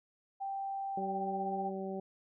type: tone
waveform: sine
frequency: 784 Hz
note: G5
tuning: in tune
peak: -35 dBFS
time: 0.4-1.71 s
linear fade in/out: 20 ms
type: harmonic tone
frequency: 192 Hz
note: G3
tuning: 36 cents flat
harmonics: 1 / 2 / 3 / 4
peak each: -40 / -40 / -44 / -45 dBFS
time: 0.97-2 s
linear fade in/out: 5 ms
effects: none